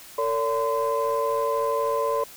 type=tone cluster; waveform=sine; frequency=453.1 / 569 / 1024 Hz; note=A#4 / C#5 / C6; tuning=-49 / +45 / -38 cents; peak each=-25 dBFS; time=0.18-2.24 s; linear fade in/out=5 ms; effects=tanh soft clip ceiling -15 dBFS + white hiss -45 dBFS RMS until 2.36 s